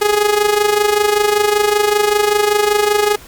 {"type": "tone with amplitude modulation", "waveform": "sawtooth", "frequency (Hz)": 416.5, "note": "G#4", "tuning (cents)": 5, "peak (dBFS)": -5, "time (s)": [0.01, 3.16], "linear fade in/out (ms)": 10, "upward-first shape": "sine", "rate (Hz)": 25.2, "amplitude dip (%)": 65, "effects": ["pink hiss -39 dBFS RMS until 3.27 s"]}